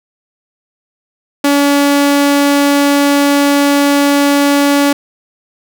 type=tone; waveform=sawtooth; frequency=284.4 Hz; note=C#4; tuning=45 cents sharp; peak=-4 dBFS; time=1.44-4.93 s; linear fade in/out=5 ms; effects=none